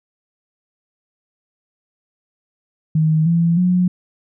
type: tone with pitch steps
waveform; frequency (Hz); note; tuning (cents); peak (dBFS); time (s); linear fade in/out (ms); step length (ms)
sine; 157.1 / 168.38 / 180.46; D#3 / E3 / F#3; +17 / +37 / -43; -12; 2.95-3.88; 5; 310
effects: none